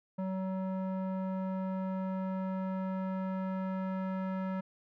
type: tone with low-pass filter sweep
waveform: square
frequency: 188.8 Hz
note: F#3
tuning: 35 cents sharp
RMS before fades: -35 dBFS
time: 0.18-4.61 s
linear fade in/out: 10 ms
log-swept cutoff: 870 to 1400 Hz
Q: 1.3
effects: none